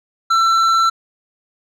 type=tone with hard clipping; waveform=sine; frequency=1341 Hz; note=E6; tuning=29 cents sharp; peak=-13 dBFS; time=0.3-0.9 s; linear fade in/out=10 ms; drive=8 dB; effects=resampled to 32000 Hz